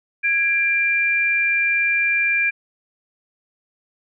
sine tone pair together, 1649.8 / 2372 Hz, G#6 / D7, -12 / +17 cents, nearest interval tritone, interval 629 cents, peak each -22 / -17 dBFS, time 0.23-2.51 s, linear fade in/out 20 ms, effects none

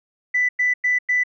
sine tone bursts, 1987 Hz, B6, 10 cents sharp, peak -15 dBFS, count 4, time 0.34-1.237 s, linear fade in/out 10 ms, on 150 ms, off 99 ms, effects tanh soft clip ceiling -11 dBFS

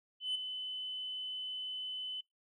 sine tone with ADSR envelope, 3022 Hz, F#7, 36 cents sharp, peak -28 dBFS, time 0.2-2.21 s, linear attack 150 ms, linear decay 10 ms, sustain -9 dB, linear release 7 ms, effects noise-tail reverb RT60 0.2 s tail -26 dB re dry + tanh soft clip ceiling -30 dBFS

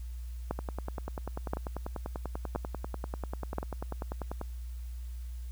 two click trains, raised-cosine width 1 ms, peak -17 / -22 dBFS, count 4 / 40, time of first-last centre 0.51-3.584 / 0.59-4.414 s, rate 0.976 / 10.2 Hz, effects added 60 Hz sine -37 dBFS peak until 5.51 s + white hiss -61 dBFS RMS until 5.51 s

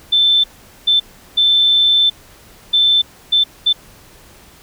sine tone bursts at uneven times, 3538 Hz, A7, 9 cents sharp, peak -9 dBFS, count 6, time 0.12-0.44 / 0.87-1 / 1.37-2.1 / 2.73-3.02 / 3.32-3.44 / 3.66-3.73 s, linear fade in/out 10 ms, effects pink hiss -44 dBFS RMS until 4.62 s

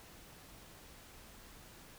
silence, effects pink hiss -56 dBFS RMS until 1.98 s

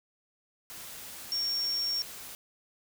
sine tone in noise, 5520 Hz, F8, 21 cents flat, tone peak -28 dBFS, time 1.32-2.02 s, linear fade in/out 0 ms, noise white, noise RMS -44 dBFS, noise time 0.7-2.35 s, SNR +13 dB, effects none

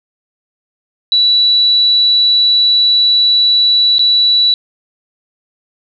sine tone with dropouts, 3940 Hz, B7, 5 cents flat, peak -7 dBFS, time 1.12-4.54 s, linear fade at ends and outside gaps 1 ms, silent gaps 3.983-3.993 s, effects none

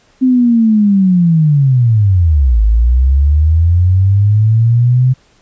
sine linear two-way sweep, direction down then up, 261.6 to 51.91 to 130.2 Hz, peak -6 dBFS, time 0.21-5.14 s, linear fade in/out 20 ms, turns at 2.62 s, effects pink hiss -51 dBFS RMS until 5.41 s + resampled to 16000 Hz

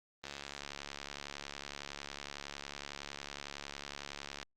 click train, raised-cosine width 0.2 ms, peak -24 dBFS, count 298, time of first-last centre 0.24-4.429 s, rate 70.9 Hz, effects Opus 24 kbps

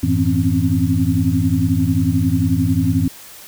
sine tone cluster, 91.3 / 107.3 / 164.1 / 258.3 / 269.5 Hz, F#2 / A2 / E3 / C4 / C#4, -23 / -43 / -8 / -22 / -49 cents, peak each -20 dBFS, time 0.03-3.08 s, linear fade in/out 5 ms, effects white hiss -39 dBFS RMS until 3.47 s

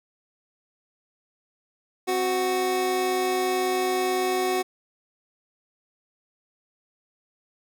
25% pulse tone pair together, 259.4 / 370 Hz, C4 / F#4, -15 / 0 cents, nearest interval tritone, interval 615 cents, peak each -30 / -19 dBFS, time 2.07-4.63 s, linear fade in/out 20 ms, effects none

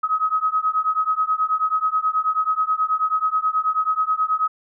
sine beating tone pair, 1266 / 1275.3 Hz, D#6 / D#6, +30 / +42 cents, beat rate 9.3 Hz, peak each -21 dBFS, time 0.03-4.48 s, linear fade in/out 10 ms, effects none

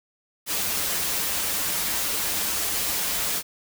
white noise with comb filter, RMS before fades -26 dBFS, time 0.46-3.43 s, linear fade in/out 50 ms, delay 8 ms, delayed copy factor -0.6, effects none

